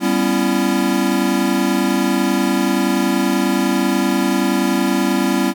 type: chord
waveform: square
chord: C# half-diminished seventh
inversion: second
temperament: equal with one note detuned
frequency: 196 / 246.9 / 277.2 / 335.4 Hz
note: G3 / B3 / C#4 / E4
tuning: 0 / 0 / 0 / +30 cents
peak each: -21 dBFS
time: 0-5.54 s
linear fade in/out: 50 ms
effects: none